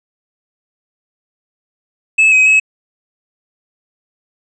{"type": "tone with pitch steps", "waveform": "triangle", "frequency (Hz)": [2602, 2531, 2572], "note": ["E7", "D#7", "E7"], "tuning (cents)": [-23, 29, -43], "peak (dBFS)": -5, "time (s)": [2.18, 2.6], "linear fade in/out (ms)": 10, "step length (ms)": 140, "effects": ["resampled to 22050 Hz"]}